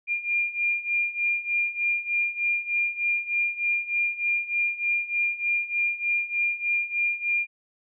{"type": "beating tone pair", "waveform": "sine", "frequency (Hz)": [2402, 2405.3], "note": ["D7", "D7"], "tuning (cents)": [38, 41], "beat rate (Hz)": 3.3, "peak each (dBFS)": [-28, -25], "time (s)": [0.07, 7.47], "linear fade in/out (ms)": 50, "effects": []}